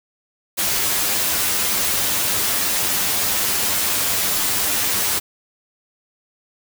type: noise with comb filter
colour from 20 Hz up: white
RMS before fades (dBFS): -20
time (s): 0.57-5.2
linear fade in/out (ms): 20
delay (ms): 10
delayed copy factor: +0.5
effects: none

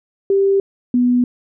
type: tone pair in turn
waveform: sine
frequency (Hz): 392.8 / 246.2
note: G4 / B3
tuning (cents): +4 / -5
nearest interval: minor sixth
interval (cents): 809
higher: first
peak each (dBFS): -11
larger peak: neither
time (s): 0.3-0.6 / 0.94-1.24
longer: neither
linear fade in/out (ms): 2
effects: none

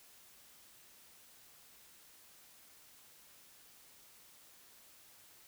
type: silence
effects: white hiss -61 dBFS RMS until 5.47 s

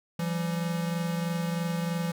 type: tone pair together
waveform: square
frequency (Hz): 169.1 / 192.22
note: E3 / G3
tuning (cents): +44 / -34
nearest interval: major second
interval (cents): 222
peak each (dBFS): -29 / -36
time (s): 0.19-2.12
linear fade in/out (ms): 5
effects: none

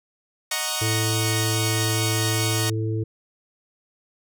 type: chord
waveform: 5% pulse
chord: D# minor seventh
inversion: none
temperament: equal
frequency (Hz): 622.3 / 740 / 932.3 / 1108.7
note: D#5 / F#5 / A#5 / C#6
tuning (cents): 0 / 0 / 0 / 0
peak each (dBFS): -18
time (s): 0.51-2.7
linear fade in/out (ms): 5
type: harmonic tone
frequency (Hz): 110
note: A2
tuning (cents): 0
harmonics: 1 / 3 / 4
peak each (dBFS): -23 / -30 / -32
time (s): 0.81-3.04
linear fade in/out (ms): 10
effects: none

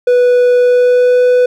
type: tone with pitch glide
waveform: triangle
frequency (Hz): 492.5 to 496.8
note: B4 to B4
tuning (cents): -5 to +10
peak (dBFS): -4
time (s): 0.07-1.46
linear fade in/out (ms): 5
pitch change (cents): +15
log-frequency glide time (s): 0.58-1.22
effects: none

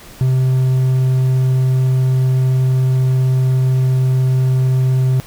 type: tone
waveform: triangle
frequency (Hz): 129.7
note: C3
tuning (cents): -15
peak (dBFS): -9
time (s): 0.21-5.2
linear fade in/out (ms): 0
effects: pink hiss -39 dBFS RMS until 5.26 s

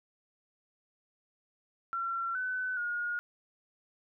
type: tone with pitch steps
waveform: sine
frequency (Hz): 1361 / 1508 / 1434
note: F6 / F#6 / F6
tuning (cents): -45 / +32 / +45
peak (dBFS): -31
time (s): 1.93-3.19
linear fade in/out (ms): 0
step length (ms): 420
effects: none

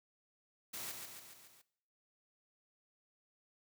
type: noise with echo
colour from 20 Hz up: white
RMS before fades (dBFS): -44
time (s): 0.73-0.92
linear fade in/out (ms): 10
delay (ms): 140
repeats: 5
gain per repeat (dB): -4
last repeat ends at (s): 1.62
effects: noise-tail reverb RT60 0.7 s tail -19 dB re dry + high-pass 80 Hz 12 dB/octave

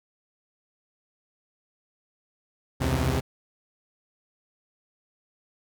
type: tone cluster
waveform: sawtooth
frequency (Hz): 67.4 / 81.7 / 128.3 / 135.3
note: C#2 / E2 / C3 / C#3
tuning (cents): -48 / -15 / -34 / -42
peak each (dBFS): -25 / -24 / -23 / -25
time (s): 2.8-3.21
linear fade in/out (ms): 20
effects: none

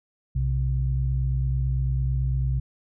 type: tone pair together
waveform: sine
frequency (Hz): 61.78 / 130.81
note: B1 / C3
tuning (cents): +1 / 0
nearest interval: octave + minor second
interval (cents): 1299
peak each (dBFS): -23 / -24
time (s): 0.35-2.6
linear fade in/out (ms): 10
effects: tanh soft clip ceiling -13 dBFS

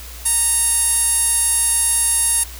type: tone with band-pass filter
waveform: sawtooth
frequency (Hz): 927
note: A#5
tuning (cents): -10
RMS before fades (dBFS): -17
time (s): 0.25-2.44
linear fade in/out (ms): 10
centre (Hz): 10000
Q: 7
effects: added 60 Hz sine -34 dBFS peak until 2.59 s + white hiss -37 dBFS RMS until 2.59 s

